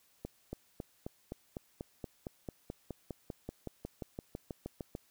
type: accelerating click train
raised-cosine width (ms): 2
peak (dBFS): -26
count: 24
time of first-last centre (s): 0.25-4.951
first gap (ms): 280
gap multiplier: 0.97
effects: white hiss -69 dBFS RMS until 5.1 s